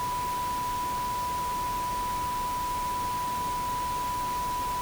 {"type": "tone in noise", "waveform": "sine", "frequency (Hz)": 987.8, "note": "B5", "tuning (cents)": 0, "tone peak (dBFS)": -28, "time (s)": [0, 4.81], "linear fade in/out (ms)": 0, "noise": "pink", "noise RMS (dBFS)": -38, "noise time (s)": [0, 4.81], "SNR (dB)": 7, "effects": []}